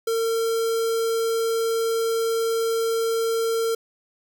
square tone with notch filter, 454.9 Hz, A#4, 42 cents flat, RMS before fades -23 dBFS, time 0.07-3.75 s, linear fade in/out 5 ms, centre 2100 Hz, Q 1.4, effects none

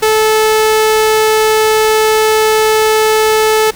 sawtooth tone, 435.2 Hz, A4, 19 cents flat, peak -4 dBFS, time 0.02-3.71 s, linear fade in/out 10 ms, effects pink hiss -34 dBFS RMS until 3.75 s

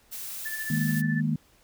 blue noise, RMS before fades -37 dBFS, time 0.11-1.02 s, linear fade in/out 20 ms
sine tone with tremolo, 1754 Hz, A6, 6 cents flat, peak -30 dBFS, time 0.45-1.21 s, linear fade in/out 10 ms, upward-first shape sine, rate 14 Hz, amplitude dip 55%
sine chord, D# suspended fourth, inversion none, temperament equal, 155.56 / 207.7 / 233.1 Hz, D#3 / G#3 / A#3, 0 / 0 / 0 cents, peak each -26 / -30 / -28 dBFS, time 0.7-1.36 s, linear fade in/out 5 ms
effects pink hiss -61 dBFS RMS until 1.63 s

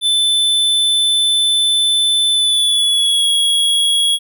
square tone with pitch glide, 3520 to 3326 Hz, A7 to G#7, 0 to +2 cents, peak -12 dBFS, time 0.01-4.19 s, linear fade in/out 50 ms, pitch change -98 cents, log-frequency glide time 2.32-3.27 s, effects none

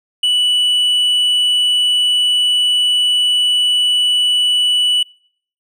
sine tone with tanh clipping, 2960 Hz, F#7, in tune, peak -12 dBFS, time 0.23-5.03 s, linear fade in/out 5 ms, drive 4 dB, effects noise-tail reverb RT60 0.6 s tail -26 dB re dry

